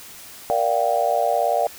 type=chord; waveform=sine; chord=G minor seventh; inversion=first; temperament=just; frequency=470.4 / 588 / 705.6 / 784 Hz; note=Bb4 / D5 / F5 / G5; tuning=+16 / +2 / +18 / 0 cents; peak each=-26 / -22 / -21 / -24 dBFS; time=0.5-1.67 s; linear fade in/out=0 ms; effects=white hiss -41 dBFS RMS until 1.78 s